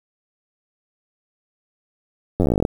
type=slowing click train; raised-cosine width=2 ms; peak=-5 dBFS; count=16; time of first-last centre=2.4-2.651 s; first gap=10 ms; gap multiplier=1.07; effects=7-bit